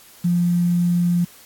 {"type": "tone with quantisation", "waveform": "sine", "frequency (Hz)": 174.61, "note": "F3", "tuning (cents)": 0, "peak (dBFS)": -15, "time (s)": [0.24, 1.25], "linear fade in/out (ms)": 10, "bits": 7, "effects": ["white hiss -47 dBFS RMS until 1.45 s", "AAC 64 kbps"]}